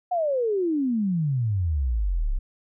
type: exponential sweep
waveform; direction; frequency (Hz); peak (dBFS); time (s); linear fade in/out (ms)
sine; down; 740 to 30.87; -21; 0.11-2.39; 10
effects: none